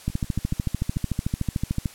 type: two click trains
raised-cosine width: 5 ms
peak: -23 / -11 dBFS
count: 7 / 25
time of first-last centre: 0.1-0.962 / 0.08-1.858 s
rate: 6.96 / 13.5 Hz
effects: white hiss -46 dBFS RMS until 1.94 s + low-pass 12000 Hz 12 dB/octave